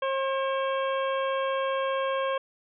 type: harmonic tone with a mistuned harmonic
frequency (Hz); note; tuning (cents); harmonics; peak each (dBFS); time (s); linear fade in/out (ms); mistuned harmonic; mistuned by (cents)
537; C5; +45; 1 / 2 / 3 / 4 / 5 / 6; -27 / -30 / -37 / -43 / -42 / -41; 0.02-2.38; 5; 4; +91
effects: none